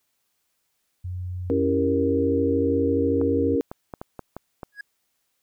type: tone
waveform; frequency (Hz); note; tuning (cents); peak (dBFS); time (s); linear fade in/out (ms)
sine; 90.5; F#2; -38; -28; 1.04-3.56; 10
type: chord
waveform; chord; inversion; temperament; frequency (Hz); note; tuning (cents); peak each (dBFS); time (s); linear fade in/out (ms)
sine; C# diminished seventh; none; equal; 277.2 / 329.6 / 392 / 466.2; C#4 / E4 / G4 / Bb4; 0 / 0 / 0 / 0; -23 / -29 / -28 / -23; 1.5-3.61; 0
type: clicks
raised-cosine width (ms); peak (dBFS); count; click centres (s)
1; -20; 7; 3.214 / 3.715 / 3.938 / 4.015 / 4.193 / 4.366 / 4.632
type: tone with exponential growth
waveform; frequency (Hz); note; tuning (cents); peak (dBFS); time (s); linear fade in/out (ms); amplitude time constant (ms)
triangle; 1661.2; G#6; 0; -28; 4.72-4.81; 5; 18
effects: white hiss -73 dBFS RMS until 5.42 s